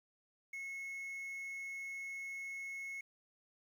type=tone with quantisation; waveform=triangle; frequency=2183 Hz; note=C#7; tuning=27 cents flat; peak=-40 dBFS; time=0.53-3.01 s; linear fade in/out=5 ms; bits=11; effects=none